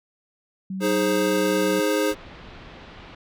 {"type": "tone", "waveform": "sine", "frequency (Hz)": 190, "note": "F#3", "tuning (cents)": 46, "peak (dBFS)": -27, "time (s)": [0.7, 1.8], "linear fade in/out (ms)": 5}
{"type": "chord", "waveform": "square", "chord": "Ab major", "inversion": "second", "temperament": "equal with one note detuned", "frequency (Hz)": [311.1, 415.3, 528.1], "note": ["Eb4", "Ab4", "C5"], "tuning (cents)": [0, 0, 16], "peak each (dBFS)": -25, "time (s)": [0.8, 2.15], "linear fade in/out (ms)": 50}
{"type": "low-pass noise", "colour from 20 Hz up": "pink", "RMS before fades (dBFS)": -43, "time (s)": [2.11, 3.15], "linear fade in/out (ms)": 5, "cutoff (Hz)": 3800, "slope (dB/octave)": 24}
{"effects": []}